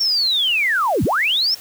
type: linear two-way sweep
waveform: sine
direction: down then up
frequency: 5560 to 71 to 5560 Hz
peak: -15 dBFS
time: 0-1.55 s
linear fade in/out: 10 ms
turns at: 1.04 s
effects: white hiss -40 dBFS RMS until 1.6 s